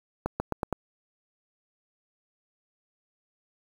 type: accelerating click train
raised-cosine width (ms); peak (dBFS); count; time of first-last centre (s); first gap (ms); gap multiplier
1; -13; 5; 0.26-0.727; 140; 0.88
effects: 7-bit